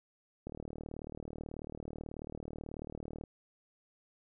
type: click train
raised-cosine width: 2 ms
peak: -29 dBFS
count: 107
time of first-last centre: 0.47-3.238 s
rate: 38.3 Hz
effects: none